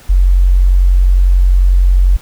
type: tone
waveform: sine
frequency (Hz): 45.55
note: F#1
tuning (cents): -26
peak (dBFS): -5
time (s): 0.09-2.17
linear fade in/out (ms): 10
effects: pink hiss -40 dBFS RMS until 2.21 s